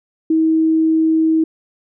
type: tone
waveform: sine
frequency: 320 Hz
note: D#4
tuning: 49 cents sharp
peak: -11 dBFS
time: 0.3-1.44 s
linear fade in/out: 5 ms
effects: none